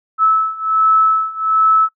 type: beating tone pair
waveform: sine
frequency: 1303 / 1304.3 Hz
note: E6 / E6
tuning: -20 / -19 cents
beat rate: 1.3 Hz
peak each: -15 / -13 dBFS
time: 0.18-1.89 s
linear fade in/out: 50 ms
effects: noise-tail reverb RT60 0.1 s tail -19 dB re dry